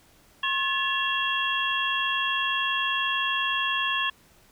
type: tone cluster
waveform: sine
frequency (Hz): 1074 / 1723 / 2737 / 3289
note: C6 / A6 / F7 / G#7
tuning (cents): +45 / -37 / -36 / -18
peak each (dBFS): -29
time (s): 0.43-4.1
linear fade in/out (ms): 5
effects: pink hiss -58 dBFS RMS until 4.51 s